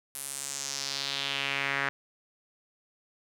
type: tone with band-pass filter sweep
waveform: sawtooth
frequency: 138.59 Hz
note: C#3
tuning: in tune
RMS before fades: -33 dBFS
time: 0.15-1.89 s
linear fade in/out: 0 ms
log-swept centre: 11000 to 1700 Hz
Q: 2.6
effects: none